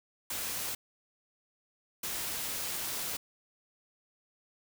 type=noise bursts at uneven times; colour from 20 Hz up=white; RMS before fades=-36 dBFS; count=2; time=0.3-0.75 / 2.03-3.17 s; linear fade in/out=5 ms; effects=none